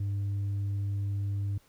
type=tone with tanh clipping; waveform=sine; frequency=100 Hz; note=G2; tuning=35 cents sharp; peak=-29 dBFS; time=0-1.58 s; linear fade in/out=5 ms; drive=2 dB; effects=pink hiss -64 dBFS RMS until 1.68 s